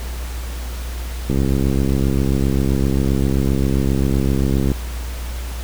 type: click train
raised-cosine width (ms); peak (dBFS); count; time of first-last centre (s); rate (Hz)
3; -6; 232; 1.3-4.717; 67.6
effects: added 60 Hz sine -24 dBFS peak until 5.63 s + pink hiss -35 dBFS RMS until 5.63 s